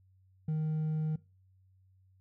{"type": "tone with hard clipping", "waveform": "sine", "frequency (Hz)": 155.56, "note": "D#3", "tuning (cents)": 0, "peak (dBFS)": -30, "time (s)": [0.48, 1.16], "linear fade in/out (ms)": 5, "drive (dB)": 2, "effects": ["noise-tail reverb RT60 0.3 s tail -20 dB re dry", "added 94 Hz sine -62 dBFS peak until 2.2 s"]}